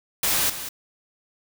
white noise with echo, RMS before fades -22 dBFS, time 0.23-0.5 s, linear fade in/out 5 ms, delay 190 ms, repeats 1, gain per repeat -11 dB, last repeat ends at 0.69 s, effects none

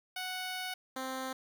10% pulse tone pair in turn, 740 / 261.6 Hz, F#5 / C4, 0 / 0 cents, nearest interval octave + tritone, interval 1800 cents, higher first, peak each -28 dBFS, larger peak neither, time 0.16-0.74 / 0.96-1.33 s, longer first, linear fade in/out 5 ms, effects 11-bit

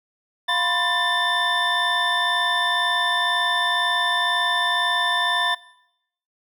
triangle tone cluster, 702 / 995 / 1057 / 1777 / 3563 Hz, F5 / B5 / C6 / A6 / A7, +9 / +13 / +17 / +17 / +21 cents, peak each -27 / -24 / -29 / -22 / -22 dBFS, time 0.48-5.55 s, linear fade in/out 10 ms, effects noise-tail reverb RT60 0.8 s tail -21 dB re dry

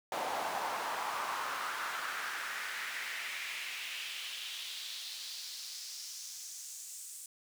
brown noise with high-pass filter sweep, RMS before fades -40 dBFS, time 0.12-7.26 s, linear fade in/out 2 ms, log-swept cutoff 710 to 8200 Hz, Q 2.5, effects none

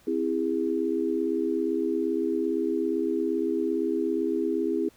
sine chord, C augmented, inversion none, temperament equal with one note detuned, 261.6 / 329.6 / 407.2 Hz, C4 / E4 / G#4, 0 / 0 / -34 cents, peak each -30 / -27 / -28 dBFS, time 0.07-4.89 s, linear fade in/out 5 ms, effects pink hiss -59 dBFS RMS until 4.96 s

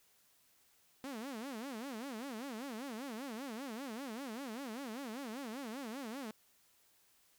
sawtooth tone with vibrato, 246.9 Hz, B3, in tune, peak -38 dBFS, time 1.04-6.31 s, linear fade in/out 0 ms, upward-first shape sine, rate 5.1 Hz, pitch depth 250 cents each way, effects white hiss -70 dBFS RMS until 7.38 s

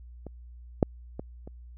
clicks, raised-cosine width 2 ms, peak -26 / -6 / -21 / -29 dBFS, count 4, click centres 0.267 / 0.828 / 1.195 / 1.475 s, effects added 60 Hz sine -44 dBFS peak until 1.77 s

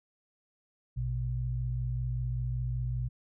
sine tone pair together, 58.27 / 123.47 Hz, A#1 / B2, 0 / 0 cents, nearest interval octave + minor second, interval 1300 cents, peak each -34 / -31 dBFS, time 0.96-3.09 s, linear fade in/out 20 ms, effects none

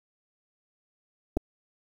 clicks, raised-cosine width 2 ms, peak -14 dBFS, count 2, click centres 1.369 / 1.372 s, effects 8-bit

